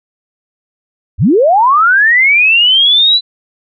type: linear sweep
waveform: sine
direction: up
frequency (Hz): 55.9 to 4016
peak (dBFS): -5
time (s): 1.18-3.21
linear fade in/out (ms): 50
effects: none